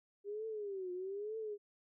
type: tone with vibrato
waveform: sine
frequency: 399.2 Hz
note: G4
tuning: 32 cents sharp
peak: -39 dBFS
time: 0.24-1.58 s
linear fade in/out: 50 ms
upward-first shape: triangle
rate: 1.1 Hz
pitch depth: 200 cents each way
effects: none